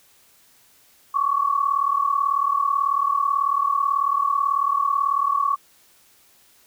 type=tone pair together; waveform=sine; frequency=1102.8 / 1141 Hz; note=C#6 / C#6; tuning=-9 / +50 cents; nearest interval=minor second; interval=59 cents; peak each=-21 dBFS; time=1.14-5.56 s; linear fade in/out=10 ms; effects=white hiss -56 dBFS RMS until 6.66 s